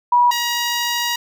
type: tone pair in turn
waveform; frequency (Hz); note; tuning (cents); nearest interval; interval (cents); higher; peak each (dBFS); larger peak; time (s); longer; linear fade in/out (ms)
sine / 10% pulse; 970 / 953.3; B5 / A#5; -31 / +39; unison; 30; first; -10; neither; 0.12-0.31 / 0.31-1.16; second; 5
effects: none